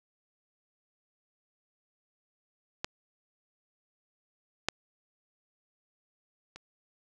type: clicks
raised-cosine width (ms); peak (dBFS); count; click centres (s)
0.2; -14 / -9 / -28; 3; 2.845 / 4.686 / 6.56
effects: none